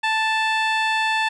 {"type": "tone with low-pass filter", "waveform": "15% pulse", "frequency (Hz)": 880, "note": "A5", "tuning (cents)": 0, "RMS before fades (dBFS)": -21, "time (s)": [0.03, 1.29], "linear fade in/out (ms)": 10, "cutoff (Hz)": 4600, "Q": 0.62, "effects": []}